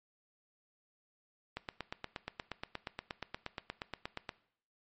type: click train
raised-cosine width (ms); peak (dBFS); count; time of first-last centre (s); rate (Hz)
0.3; -22; 24; 1.57-4.292; 8.45
effects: noise-tail reverb RT60 0.6 s tail -18 dB re dry + MP3 32 kbps